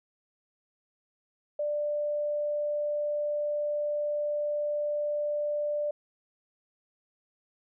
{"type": "tone", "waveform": "sine", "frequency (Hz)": 591, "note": "D5", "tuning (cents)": 11, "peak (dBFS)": -27, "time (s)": [1.59, 5.91], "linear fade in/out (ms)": 5, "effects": []}